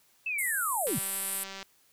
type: linear sweep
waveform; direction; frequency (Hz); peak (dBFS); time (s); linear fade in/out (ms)
sine; down; 2674 to 103.83; -29; 0.26-0.99; 5
type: band-pass noise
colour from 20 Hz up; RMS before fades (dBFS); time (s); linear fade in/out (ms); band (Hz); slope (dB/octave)
white; -34; 0.38-1.44; 10; 7700 to 13000; 96
type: click train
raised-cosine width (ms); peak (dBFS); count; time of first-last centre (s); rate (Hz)
0.2; -24; 148; 0.87-1.628; 194
effects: white hiss -65 dBFS RMS until 1.92 s